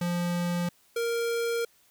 square tone pair in turn, 174.61 / 466.2 Hz, F3 / A#4, 0 / 0 cents, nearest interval octave + perfect fourth, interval 1700 cents, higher second, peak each -27 dBFS, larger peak neither, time 0.01-0.69 / 0.96-1.65 s, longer second, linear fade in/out 5 ms, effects white hiss -63 dBFS RMS until 1.9 s

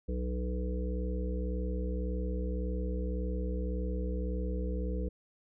harmonic tone, 61.8 Hz, B1, 2 cents sharp, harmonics 1 / 3 / 5 / 7 / 8, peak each -32 / -39 / -43 / -43 / -42 dBFS, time 0.08-5.09 s, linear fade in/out 10 ms, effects none

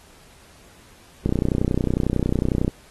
click train, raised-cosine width 3 ms, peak -7 dBFS, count 45, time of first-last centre 1.26-2.679 s, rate 31 Hz, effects pink hiss -51 dBFS RMS until 2.9 s + AAC 32 kbps

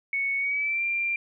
sine tone with pitch glide, 2217 to 2376 Hz, C#7 to D7, 0 to +20 cents, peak -24 dBFS, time 0.13-1.16 s, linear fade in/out 2 ms, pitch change +120 cents, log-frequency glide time 0.38-0.84 s, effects none

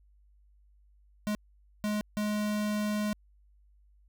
square tone bursts at uneven times, 209.9 Hz, G#3, 19 cents sharp, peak -29 dBFS, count 3, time 1.27-1.35 / 1.84-2.01 / 2.17-3.13 s, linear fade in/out 0 ms, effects added 50 Hz sine -59 dBFS peak until 4.08 s

